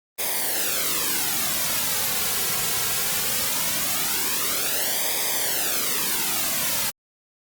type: noise with flanger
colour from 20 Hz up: white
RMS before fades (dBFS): -24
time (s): 0.18-6.91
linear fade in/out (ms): 20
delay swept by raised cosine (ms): 0.7 to 3.4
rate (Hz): 0.2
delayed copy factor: -0.7
effects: Opus 32 kbps